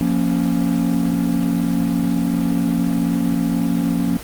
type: chord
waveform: triangle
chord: Bb minor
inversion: second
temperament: equal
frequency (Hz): 174.61 / 233.1 / 277.2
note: F3 / Bb3 / Db4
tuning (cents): 0 / 0 / 0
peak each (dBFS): -18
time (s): 0.01-4.17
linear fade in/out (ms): 0
effects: pink hiss -34 dBFS RMS until 4.23 s + Opus 32 kbps